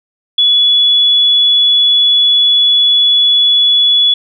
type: tone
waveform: sine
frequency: 3409 Hz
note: G#7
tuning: 45 cents sharp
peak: -6 dBFS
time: 0.38-4.14 s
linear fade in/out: 5 ms
effects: none